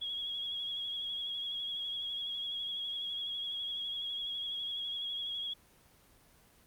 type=tone with vibrato; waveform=sine; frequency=3318 Hz; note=G#7; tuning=2 cents flat; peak=-35 dBFS; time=0.01-5.54 s; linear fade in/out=10 ms; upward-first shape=sine; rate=12 Hz; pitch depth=32 cents each way; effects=pink hiss -63 dBFS RMS until 6.66 s + Opus 24 kbps